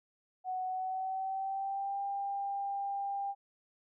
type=tone with pitch glide; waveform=sine; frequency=743 to 796.3 Hz; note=F#5 to G5; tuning=+7 to +27 cents; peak=-33 dBFS; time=0.44-3.35 s; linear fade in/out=50 ms; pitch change=+120 cents; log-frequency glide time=0.65-2 s; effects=none